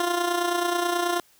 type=tone with amplitude modulation; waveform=15% pulse; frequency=349.2 Hz; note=F4; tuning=in tune; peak=-14 dBFS; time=0-1.2 s; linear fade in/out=2 ms; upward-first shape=sine; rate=29.3 Hz; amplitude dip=55%; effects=white hiss -59 dBFS RMS until 1.39 s